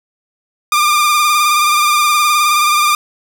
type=tone with vibrato; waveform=sawtooth; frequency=1199 Hz; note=D6; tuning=36 cents sharp; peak=-6 dBFS; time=0.72-2.95 s; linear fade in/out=2 ms; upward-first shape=sine; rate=19 Hz; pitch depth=36 cents each way; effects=none